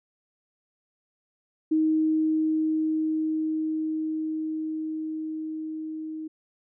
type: tone with level ramp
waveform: sine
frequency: 314.1 Hz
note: D#4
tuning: 16 cents sharp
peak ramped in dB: -19 to -32 dBFS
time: 1.71-6.28 s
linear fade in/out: 10 ms
effects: none